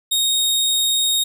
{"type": "tone", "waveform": "sawtooth", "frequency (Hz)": 3729, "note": "A#7", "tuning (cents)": 0, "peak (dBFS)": -13, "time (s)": [0.11, 1.24], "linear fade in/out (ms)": 10, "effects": []}